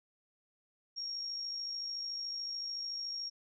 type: tone with amplitude modulation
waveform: sine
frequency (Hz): 5570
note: F8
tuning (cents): -5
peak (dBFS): -35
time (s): 0.96-3.3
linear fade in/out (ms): 20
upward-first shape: sine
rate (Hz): 53.7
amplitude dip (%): 40
effects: none